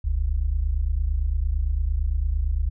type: tone pair together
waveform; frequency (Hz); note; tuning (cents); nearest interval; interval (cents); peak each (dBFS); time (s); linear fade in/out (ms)
sine; 42.37 / 71.2; E1 / C#2; +48 / +47; major sixth; 899; -23; 0.04-2.7; 10
effects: none